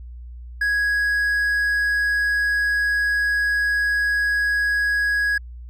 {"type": "tone", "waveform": "triangle", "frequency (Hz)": 1661.2, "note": "G#6", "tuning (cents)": 0, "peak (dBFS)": -16, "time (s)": [0.61, 5.38], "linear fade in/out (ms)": 5, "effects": ["added 60 Hz sine -34 dBFS peak until 5.69 s"]}